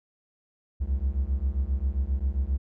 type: beating tone pair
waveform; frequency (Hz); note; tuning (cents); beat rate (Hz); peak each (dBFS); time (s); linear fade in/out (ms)
triangle; 63.4 / 70.9; B1 / C#2; +46 / +40; 7.5; -25; 0.8-2.58; 20
effects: none